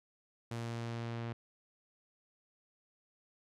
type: tone with low-pass filter sweep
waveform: sawtooth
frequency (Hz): 116.54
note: A#2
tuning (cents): 0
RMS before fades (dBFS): -40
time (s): 0.51-1.33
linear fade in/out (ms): 5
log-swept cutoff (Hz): 10000 to 3000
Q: 0.77
effects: none